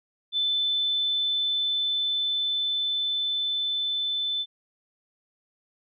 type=tone with level ramp; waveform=sine; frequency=3520 Hz; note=A7; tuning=in tune; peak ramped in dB=-22 to -25 dBFS; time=0.32-4.46 s; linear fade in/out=50 ms; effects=none